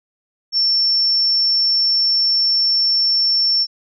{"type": "tone", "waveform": "sine", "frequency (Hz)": 5420, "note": "E8", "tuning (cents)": 47, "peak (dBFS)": -13, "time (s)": [0.52, 3.67], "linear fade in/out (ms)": 50, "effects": []}